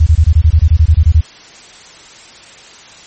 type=tone bursts; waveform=sine; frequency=79 Hz; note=D#2; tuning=27 cents sharp; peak=-3 dBFS; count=14; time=0-1.21 s; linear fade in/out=10 ms; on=66 ms; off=22 ms; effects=white hiss -37 dBFS RMS until 3.06 s + MP3 32 kbps